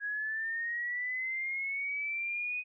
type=linear sweep; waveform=sine; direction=up; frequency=1649 to 2500 Hz; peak=-32 dBFS; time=0-2.64 s; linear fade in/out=50 ms; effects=none